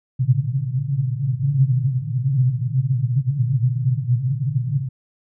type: band-pass noise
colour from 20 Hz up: white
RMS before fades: -20 dBFS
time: 0.19-4.89 s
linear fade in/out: 5 ms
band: 120 to 140 Hz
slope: 96 dB/octave
effects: none